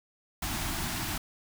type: band-stop noise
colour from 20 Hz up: pink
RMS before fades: -33 dBFS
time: 0.42-1.18 s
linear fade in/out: 5 ms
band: 380 to 640 Hz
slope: 96 dB/octave
effects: none